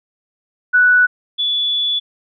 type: tone pair in turn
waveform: sine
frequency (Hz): 1480 / 3440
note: F#6 / A7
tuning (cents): 0 / -40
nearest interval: octave + minor third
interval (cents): 1460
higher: second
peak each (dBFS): -8 / -15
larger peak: first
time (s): 0.73-1.07 / 1.38-2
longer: second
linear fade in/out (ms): 20
effects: none